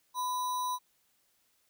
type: tone with sample-and-hold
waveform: sine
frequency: 1000 Hz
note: B5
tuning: 21 cents sharp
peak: -30 dBFS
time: 0.14-0.79 s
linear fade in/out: 50 ms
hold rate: 4900 Hz
effects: white hiss -72 dBFS RMS until 1.69 s